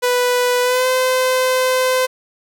sawtooth tone with pitch glide, 493.9 to 513.1 Hz, B4 to C5, 0 to -34 cents, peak -10 dBFS, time 0.02-2.07 s, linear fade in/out 20 ms, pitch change +66 cents, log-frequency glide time 0.62-0.87 s, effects none

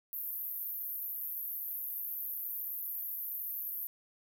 white band-pass noise, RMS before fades -39 dBFS, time 0.13-3.87 s, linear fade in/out 0 ms, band 12000 to 15000 Hz, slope 96 dB/octave, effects none

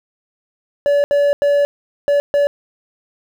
triangle tone bursts at uneven times, 573 Hz, D5, 43 cents flat, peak -9 dBFS, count 5, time 0.86-1.04 / 1.11-1.33 / 1.42-1.65 / 2.08-2.2 / 2.34-2.47 s, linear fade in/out 0 ms, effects 8-bit

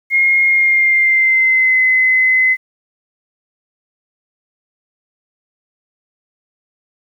sine tone with pitch glide, 2143 to 2039 Hz, C7 to C7, +41 to -45 cents, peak -9 dBFS, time 0.1-2.57 s, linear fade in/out 50 ms, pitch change -86 cents, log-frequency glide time 0.45-1.82 s, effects 8-bit

